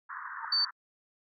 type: band-pass noise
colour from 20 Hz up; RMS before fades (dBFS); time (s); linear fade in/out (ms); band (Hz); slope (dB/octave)
pink; -41; 0.09-0.71; 10; 980 to 1800; 96
type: tone with exponential growth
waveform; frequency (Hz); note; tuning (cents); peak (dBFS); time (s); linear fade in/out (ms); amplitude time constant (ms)
sine; 917; A#5; -29; -33; 0.33-0.45; 2; 25
type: tone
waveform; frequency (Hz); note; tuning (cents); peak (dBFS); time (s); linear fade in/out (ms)
sine; 4554; C#8; +46; -24; 0.52-0.65; 5
effects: AAC 64 kbps